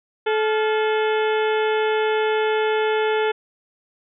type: harmonic tone with a mistuned harmonic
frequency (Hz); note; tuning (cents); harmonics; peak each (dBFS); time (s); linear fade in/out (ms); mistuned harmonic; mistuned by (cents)
432.8; A4; -29; 1 / 2 / 3 / 4 / 5 / 6 / 7 / 8; -19 / -25 / -29 / -31 / -33 / -35 / -36 / -37; 0.26-3.32; 10; 3; +130
effects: none

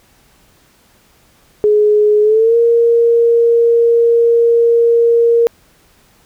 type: tone with pitch glide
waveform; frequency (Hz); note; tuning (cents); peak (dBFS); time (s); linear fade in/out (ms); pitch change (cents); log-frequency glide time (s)
sine; 420.6 to 466.7; G#4 to A#4; +22 to +2; -7; 1.64-5.47; 0; +180; 2.22-2.56
effects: pink hiss -51 dBFS RMS until 6.25 s

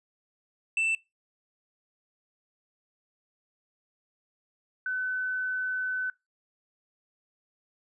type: tone pair in turn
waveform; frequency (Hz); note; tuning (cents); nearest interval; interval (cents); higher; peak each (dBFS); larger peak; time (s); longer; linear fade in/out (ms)
triangle / sine; 2662 / 1510.5; E7 / F#6; +16 / +35; minor seventh; 981; first; -22 / -28; first; 0.77-0.95 / 4.86-6.1; second; 2
effects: noise-tail reverb RT60 0.2 s tail -22 dB re dry + resampled to 24000 Hz

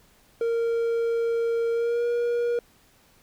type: tone with pitch glide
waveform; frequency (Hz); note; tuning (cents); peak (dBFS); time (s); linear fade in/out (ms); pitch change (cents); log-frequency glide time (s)
triangle; 463.1 to 476.1; A#4 to A#4; -11 to +37; -20; 0.41-2.59; 2; +48; 1.72-2.05
effects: pink hiss -59 dBFS RMS until 3.22 s

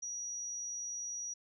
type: tone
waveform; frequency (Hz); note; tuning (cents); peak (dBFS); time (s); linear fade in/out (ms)
sine; 5790; F#8; -38; -38; 0.02-1.34; 10
effects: none

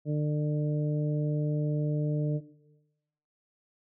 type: harmonic tone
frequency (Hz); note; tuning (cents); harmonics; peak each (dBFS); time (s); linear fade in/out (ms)
149.7; D3; +33; 1 / 2 / 3 / 4; -27 / -33 / -37 / -39; 0.05-2.41; 50
effects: noise-tail reverb RT60 1.0 s tail -18 dB re dry

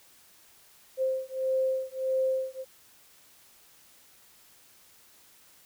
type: beating tone pair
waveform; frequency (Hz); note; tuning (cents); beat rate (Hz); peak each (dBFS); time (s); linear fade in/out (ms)
sine; 523.3 / 524.9; C5 / C5; 0 / +5; 1.6; -29 / -29; 0.97-2.65; 50
effects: white hiss -58 dBFS RMS until 5.65 s

